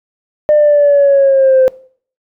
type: linear sweep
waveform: sine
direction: down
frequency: 604 to 516 Hz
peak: -4 dBFS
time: 0.49-1.68 s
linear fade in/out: 0 ms
effects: noise-tail reverb RT60 0.5 s tail -22 dB re dry + tanh soft clip ceiling -2 dBFS